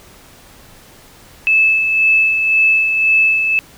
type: tone with tremolo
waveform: sine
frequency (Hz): 2616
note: E7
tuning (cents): -14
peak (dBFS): -8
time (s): 1.47-3.59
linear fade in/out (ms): 0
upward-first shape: sine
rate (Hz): 1.9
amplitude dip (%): 45
effects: pink hiss -43 dBFS RMS until 3.77 s